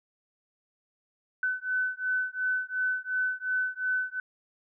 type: beating tone pair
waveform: sine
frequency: 1508 / 1510.8 Hz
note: F#6 / F#6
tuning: +32 / +36 cents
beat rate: 2.8 Hz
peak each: -30 dBFS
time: 1.43-4.2 s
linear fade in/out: 2 ms
effects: none